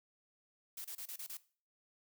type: noise bursts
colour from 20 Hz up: blue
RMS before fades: -45 dBFS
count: 6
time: 0.77-1.371 s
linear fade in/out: 5 ms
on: 76 ms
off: 29 ms
effects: noise-tail reverb RT60 0.4 s tail -18 dB re dry